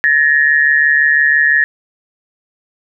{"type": "tone pair together", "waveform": "sine", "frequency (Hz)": [1718.8, 1864.7], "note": ["A6", "A#6"], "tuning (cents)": [-41, 0], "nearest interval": "minor second", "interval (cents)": 141, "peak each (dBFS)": -11, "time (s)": [0.04, 1.64], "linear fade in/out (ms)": 0, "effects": []}